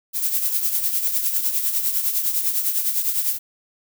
violet noise with tremolo, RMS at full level -19 dBFS, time 0.13-3.39 s, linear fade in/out 50 ms, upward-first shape triangle, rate 9.9 Hz, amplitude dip 65%, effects none

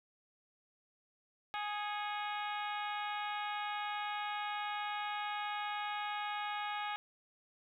harmonic tone with a mistuned harmonic, 415.3 Hz, G#4, in tune, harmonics 2 / 3 / 4 / 5 / 6 / 7 / 8 / 9, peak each -39 / -43 / -45 / -47 / -49 / -50 / -51 / -52 dBFS, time 1.54-6.96 s, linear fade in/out 0 ms, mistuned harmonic 5, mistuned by +81 cents, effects 12-bit

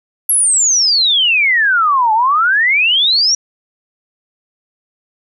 sine exponential two-way sweep, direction down then up, 11470 to 849 to 5830 Hz, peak -9 dBFS, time 0.29-3.35 s, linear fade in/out 5 ms, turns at 2.13 s, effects none

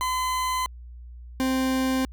40% pulse tone pair in turn, 1020 / 261.4 Hz, C6 / C4, -44 / -1 cents, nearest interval 2 octaves, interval 2357 cents, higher first, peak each -23 / -21 dBFS, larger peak second, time 0.01-0.66 / 1.4-2.05 s, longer neither, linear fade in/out 0 ms, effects added 60 Hz sine -39 dBFS peak until 2.12 s

